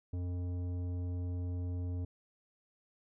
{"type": "tone with tanh clipping", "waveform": "triangle", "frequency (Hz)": 89, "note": "F2", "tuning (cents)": 33, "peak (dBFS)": -36, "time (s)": [0.13, 2.05], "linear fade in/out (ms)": 5, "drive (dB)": 16, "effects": []}